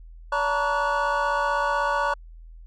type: tone cluster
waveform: triangle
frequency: 572 / 894 / 950 / 1133 / 1467 Hz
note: D5 / A5 / A#5 / C#6 / F#6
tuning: -46 / +27 / +33 / +37 / -15 cents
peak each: -26 dBFS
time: 0.32-2.14 s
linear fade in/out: 5 ms
effects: added 41 Hz sine -41 dBFS peak until 2.66 s + resampled to 22050 Hz